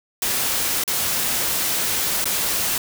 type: noise with dropouts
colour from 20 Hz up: white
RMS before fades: -22 dBFS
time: 0.22-2.78 s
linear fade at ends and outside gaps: 2 ms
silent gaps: 0.838-0.877 / 2.243-2.255 s
effects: none